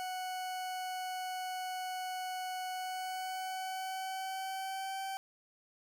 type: tone with pitch glide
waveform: 40% pulse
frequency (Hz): 740 to 772.3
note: F#5 to G5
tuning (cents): 0 to -26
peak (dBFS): -36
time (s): 0-5.17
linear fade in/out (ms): 0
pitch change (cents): +74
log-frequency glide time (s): 2.72-5.01
effects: none

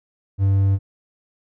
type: tone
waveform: triangle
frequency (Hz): 97.8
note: G2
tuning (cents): -4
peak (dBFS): -12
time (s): 0.38-0.79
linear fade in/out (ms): 50
effects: none

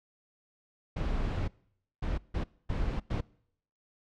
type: noise bursts at uneven times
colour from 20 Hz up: brown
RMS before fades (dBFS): -31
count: 5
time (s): 0.96-1.48 / 2.02-2.18 / 2.34-2.44 / 2.69-3 / 3.1-3.21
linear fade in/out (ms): 10
effects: noise-tail reverb RT60 0.7 s tail -24 dB re dry + low-pass 4000 Hz 12 dB/octave

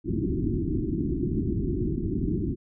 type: low-pass noise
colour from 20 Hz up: white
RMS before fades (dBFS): -27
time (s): 0.04-2.56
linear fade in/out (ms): 50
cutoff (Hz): 370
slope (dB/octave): 96
effects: none

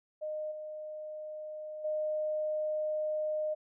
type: tone with level steps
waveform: sine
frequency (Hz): 614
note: D#5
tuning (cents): -23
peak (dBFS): -34 / -39 / -30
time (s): 0.21-3.55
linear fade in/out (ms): 20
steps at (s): 0.51 / 1.84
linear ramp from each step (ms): 10
effects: none

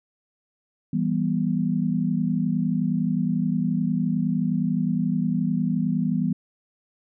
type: chord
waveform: sine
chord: E minor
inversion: none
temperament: equal with one note detuned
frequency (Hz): 164.81 / 196 / 244.2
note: E3 / G3 / B3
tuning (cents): 0 / 0 / -19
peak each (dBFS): -25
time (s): 0.93-6.33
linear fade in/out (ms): 5
effects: none

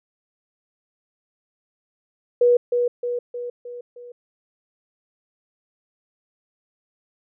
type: tone with echo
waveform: sine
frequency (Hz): 485.2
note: B4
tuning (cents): -31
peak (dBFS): -12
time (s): 2.41-2.57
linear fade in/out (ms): 5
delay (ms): 310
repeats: 5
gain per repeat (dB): -5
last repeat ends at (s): 4.12
effects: none

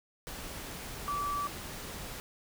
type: tone in noise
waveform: sine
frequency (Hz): 1157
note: D6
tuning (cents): -26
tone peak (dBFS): -31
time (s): 1.08-1.47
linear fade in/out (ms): 0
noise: pink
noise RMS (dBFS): -42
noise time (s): 0.27-2.2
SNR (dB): +8
effects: none

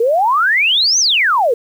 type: exponential two-way sweep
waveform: sine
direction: up then down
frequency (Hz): 440 to 6400 to 440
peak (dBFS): -10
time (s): 0-1.54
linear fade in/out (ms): 5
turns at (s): 0.99
effects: 7-bit

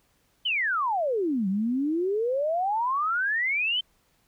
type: exponential two-way sweep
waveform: sine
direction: down then up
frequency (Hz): 3136 to 185 to 3136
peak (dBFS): -23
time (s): 0.45-3.81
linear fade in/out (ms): 10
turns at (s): 1.48
effects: pink hiss -67 dBFS RMS until 4.27 s

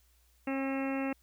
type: harmonic tone with a mistuned harmonic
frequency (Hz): 270.2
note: C#4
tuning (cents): -44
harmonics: 1 / 2 / 3 / 4 / 5 / 6 / 7 / 8 / 9 / 10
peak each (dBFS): -32 / -38 / -42 / -48 / -46 / -49 / -47 / -46 / -50 / -45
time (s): 0.47-1.13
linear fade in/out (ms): 5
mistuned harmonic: 5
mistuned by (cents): -27
effects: added 60 Hz sine -65 dBFS peak until 1.22 s + white hiss -70 dBFS RMS until 1.22 s

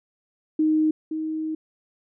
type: tone pair in turn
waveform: sine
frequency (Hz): 311.1 / 314.5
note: D#4 / D#4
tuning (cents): 0 / +19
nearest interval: unison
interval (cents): 19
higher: second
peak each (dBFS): -17 / -25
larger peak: first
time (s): 0.59-0.91 / 1.11-1.55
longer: second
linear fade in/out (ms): 5
effects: none

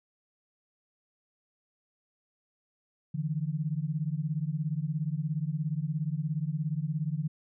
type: beating tone pair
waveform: sine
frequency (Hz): 146.83 / 163.83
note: D3 / E3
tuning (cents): 0 / -10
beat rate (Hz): 17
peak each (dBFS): -31 / -32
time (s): 3.14-7.28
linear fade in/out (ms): 10
effects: none

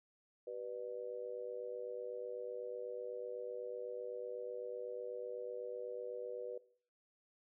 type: tone with amplitude modulation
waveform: sine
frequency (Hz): 490.9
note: B4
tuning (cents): -10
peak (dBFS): -37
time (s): 0.47-6.58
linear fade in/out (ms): 5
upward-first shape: sine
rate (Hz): 108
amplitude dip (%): 100
effects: noise-tail reverb RT60 0.5 s tail -18 dB re dry

